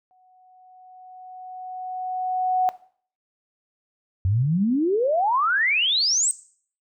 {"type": "tone with exponential growth", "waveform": "sine", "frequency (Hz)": 740, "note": "F#5", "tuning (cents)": 0, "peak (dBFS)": -16, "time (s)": [0.11, 2.69], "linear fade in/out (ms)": 0, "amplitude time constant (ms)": 560}
{"type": "exponential sweep", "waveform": "sine", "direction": "up", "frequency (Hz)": [89.1, 8410], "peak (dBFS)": -18, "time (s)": [4.25, 6.31], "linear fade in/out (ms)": 0}
{"effects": ["noise-tail reverb RT60 0.5 s tail -17 dB re dry"]}